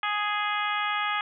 harmonic tone, 416 Hz, G#4, 3 cents sharp, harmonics 2 / 3 / 4 / 5 / 6 / 7 / 8, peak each -32 / -29 / -33 / -33 / -36 / -38 / -37 dBFS, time 0.03-1.21 s, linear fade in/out 2 ms, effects none

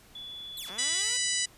sine tone, 3433 Hz, A7, 43 cents flat, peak -39 dBFS, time 0.15-1.02 s, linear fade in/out 5 ms
5% pulse linear two-way sweep, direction down then up, 4331 to 174.7 to 513 Hz, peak -31 dBFS, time 0.57-1.17 s, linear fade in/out 2 ms, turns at 0.7 s
harmonic tone, 987.8 Hz, B5, in tune, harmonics 2 / 3 / 4 / 5 / 6 / 7 / 8 / 9, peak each -35 / -35 / -35 / -35 / -35 / -35 / -35 / -35 dBFS, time 0.78-1.46 s, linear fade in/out 10 ms
effects pink hiss -56 dBFS RMS until 1.57 s + resampled to 32000 Hz

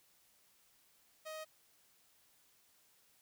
sawtooth tone, 627 Hz, D#5, 13 cents sharp, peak -40 dBFS, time 1.25-1.45 s, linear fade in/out 20 ms, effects white hiss -70 dBFS RMS until 3.21 s

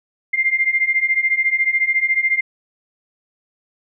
sine beating tone pair, 2093 / 2107 Hz, C7 / C7, 0 / +12 cents, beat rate 14 Hz, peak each -19 / -17 dBFS, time 0.33-2.41 s, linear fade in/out 10 ms, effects none

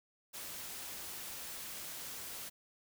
white noise, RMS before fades -45 dBFS, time 0.33-2.5 s, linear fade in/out 20 ms, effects none

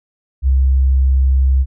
sine tone, 66.2 Hz, C2, 21 cents sharp, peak -9 dBFS, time 0.42-1.66 s, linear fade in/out 50 ms, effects none

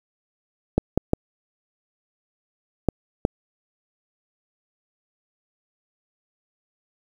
clicks, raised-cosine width 2 ms, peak -4 dBFS, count 5, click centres 0.78 / 0.976 / 1.134 / 2.887 / 3.251 s, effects 7-bit

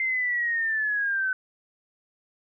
sine linear sweep, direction down, 2093 to 1509 Hz, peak -23 dBFS, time 0-1.33 s, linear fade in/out 2 ms, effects none

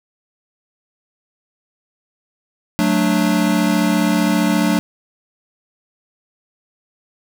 square chord, D major, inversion first, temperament equal, 185 / 220 / 293.7 Hz, F#3 / A3 / D4, 0 / 0 / 0 cents, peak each -19 dBFS, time 2.79-4.79 s, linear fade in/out 0 ms, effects none

